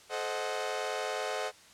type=chord; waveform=sawtooth; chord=A diminished seventh; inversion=none; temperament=equal with one note detuned; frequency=432.7 / 523.3 / 622.3 / 740 Hz; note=A4 / C5 / Eb5 / Gb5; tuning=-29 / 0 / 0 / 0 cents; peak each=-34 dBFS; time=0.09-1.52 s; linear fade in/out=50 ms; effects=white hiss -56 dBFS RMS until 1.73 s + low-pass 8000 Hz 12 dB/octave